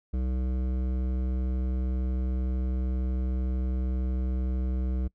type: tone with hard clipping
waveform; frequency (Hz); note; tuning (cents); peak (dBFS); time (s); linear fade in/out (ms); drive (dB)
triangle; 63.5; B1; +49; -28; 0.13-5.08; 10; 17
effects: noise-tail reverb RT60 0.1 s tail -23 dB re dry